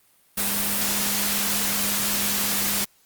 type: tone in noise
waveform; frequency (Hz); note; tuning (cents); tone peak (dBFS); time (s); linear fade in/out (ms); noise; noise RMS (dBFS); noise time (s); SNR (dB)
sine; 202.6; G#3; -43; -33; 0.37-2.85; 10; white; -24; 0.37-2.85; -12
effects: white hiss -60 dBFS RMS until 3.05 s + Opus 32 kbps